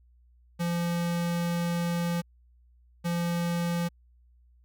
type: tone pair in turn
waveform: square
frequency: 171.7 / 171.7 Hz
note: F3 / F3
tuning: -29 / -29 cents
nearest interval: unison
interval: 0 cents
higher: neither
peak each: -27 dBFS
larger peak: neither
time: 0.59-2.22 / 3.04-3.89 s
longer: first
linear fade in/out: 20 ms
effects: added 60 Hz sine -57 dBFS peak until 4.64 s

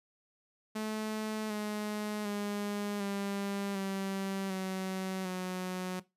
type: tone with pitch steps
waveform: sawtooth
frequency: 216.3 / 210.5 / 204.9 / 199.38 / 194.04 / 188.84 / 183.79 Hz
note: A3 / G#3 / G#3 / G3 / G3 / F#3 / F#3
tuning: -29 / +24 / -23 / +30 / -17 / +36 / -11 cents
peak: -30 dBFS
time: 0.75-6 s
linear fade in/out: 10 ms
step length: 750 ms
effects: noise-tail reverb RT60 0.2 s tail -17 dB re dry + resampled to 32000 Hz

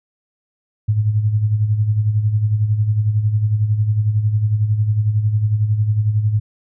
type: tone with tremolo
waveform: sine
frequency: 106.6 Hz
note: G#2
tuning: 46 cents sharp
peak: -11 dBFS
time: 0.88-6.4 s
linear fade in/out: 10 ms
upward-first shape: sine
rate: 11 Hz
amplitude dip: 60%
effects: none

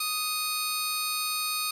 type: tone pair together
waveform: 15% pulse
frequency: 1244.5 / 4429 Hz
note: D#6 / C#8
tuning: 0 / -2 cents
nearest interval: octave + minor seventh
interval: 2198 cents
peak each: -24 dBFS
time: 0-1.71 s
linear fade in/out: 5 ms
effects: resampled to 32000 Hz + 8-bit

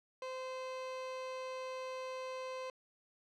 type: tone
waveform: 30% pulse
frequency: 517 Hz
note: C5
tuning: 21 cents flat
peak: -38 dBFS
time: 0.22-2.7 s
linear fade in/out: 2 ms
effects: low-pass 5000 Hz 12 dB/octave

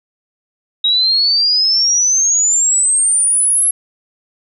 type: exponential sweep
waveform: sine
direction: up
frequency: 3795 to 11175 Hz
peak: -10 dBFS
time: 0.84-3.71 s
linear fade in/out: 5 ms
effects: none

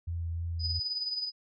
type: tone with vibrato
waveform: sine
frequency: 84.1 Hz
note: E2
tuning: 35 cents sharp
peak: -31 dBFS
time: 0.07-0.8 s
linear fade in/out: 10 ms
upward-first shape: triangle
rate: 3.2 Hz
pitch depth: 19 cents each way
type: tone with tremolo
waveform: sine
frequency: 4978 Hz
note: D#8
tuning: in tune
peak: -28 dBFS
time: 0.59-1.32 s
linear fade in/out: 50 ms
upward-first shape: triangle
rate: 19 Hz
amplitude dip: 65%
effects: none

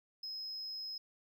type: tone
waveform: triangle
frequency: 5120 Hz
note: D#8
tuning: 49 cents sharp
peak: -38 dBFS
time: 0.23-0.98 s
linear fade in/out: 5 ms
effects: tanh soft clip ceiling -36 dBFS

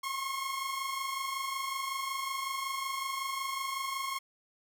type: tone pair together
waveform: sawtooth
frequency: 1061.6 / 1087 Hz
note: C6 / C#6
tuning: +25 / -34 cents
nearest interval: unison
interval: 41 cents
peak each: -35 / -31 dBFS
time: 0.03-4.19 s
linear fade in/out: 10 ms
effects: none

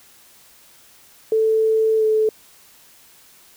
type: tone with pitch glide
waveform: sine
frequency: 441 to 434.7 Hz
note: A4 to A4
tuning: +4 to -21 cents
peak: -14 dBFS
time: 1.32-2.29 s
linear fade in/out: 2 ms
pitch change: -25 cents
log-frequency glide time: 1.97-2.04 s
effects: white hiss -50 dBFS RMS until 3.56 s

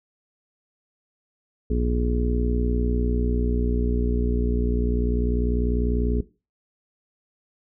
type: harmonic tone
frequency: 60.2 Hz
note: B1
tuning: 44 cents flat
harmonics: 1 / 2 / 3 / 4 / 5 / 6 / 7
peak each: -22 / -33 / -30 / -28 / -35 / -35 / -29 dBFS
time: 1.7-6.21 s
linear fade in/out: 5 ms
effects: noise-tail reverb RT60 0.3 s tail -18 dB re dry

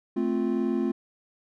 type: chord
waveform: triangle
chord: F major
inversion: first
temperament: equal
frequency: 220 / 261.6 / 349.2 Hz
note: A3 / C4 / F4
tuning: 0 / 0 / 0 cents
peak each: -26 dBFS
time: 0.16-0.92 s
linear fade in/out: 10 ms
effects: none

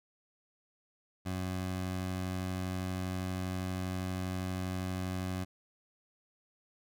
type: tone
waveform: 20% pulse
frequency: 92.5 Hz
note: F#2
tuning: in tune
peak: -29 dBFS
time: 1.25-5.45 s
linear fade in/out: 20 ms
effects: none

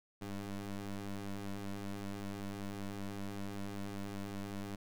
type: ring-modulated tone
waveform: 25% pulse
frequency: 100.5 Hz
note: G2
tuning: 44 cents sharp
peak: -33 dBFS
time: 0.21-4.76 s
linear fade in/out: 10 ms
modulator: 97.9 Hz
effects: none

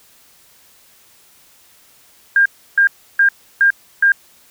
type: tone bursts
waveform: sine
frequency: 1605 Hz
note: G6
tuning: 40 cents sharp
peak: -8 dBFS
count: 5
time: 2.36-4.12 s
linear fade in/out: 2 ms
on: 96 ms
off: 320 ms
effects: white hiss -50 dBFS RMS until 4.5 s

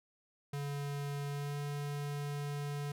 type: tone with pitch glide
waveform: square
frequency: 142.7 to 144.44 Hz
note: D3 to D3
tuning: -49 to -28 cents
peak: -37 dBFS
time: 0.53-2.92 s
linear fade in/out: 5 ms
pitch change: +21 cents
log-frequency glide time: 1.28-1.58 s
effects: none

